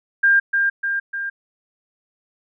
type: tone with echo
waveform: sine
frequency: 1600 Hz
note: G6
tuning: 35 cents sharp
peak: -11 dBFS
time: 0.23-0.4 s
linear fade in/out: 10 ms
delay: 300 ms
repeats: 3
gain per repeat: -4 dB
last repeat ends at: 1.3 s
effects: none